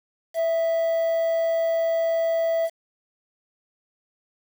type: tone with quantisation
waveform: triangle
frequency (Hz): 659.3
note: E5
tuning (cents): 0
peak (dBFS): -18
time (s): 0.34-2.7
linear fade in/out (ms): 50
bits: 7
effects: none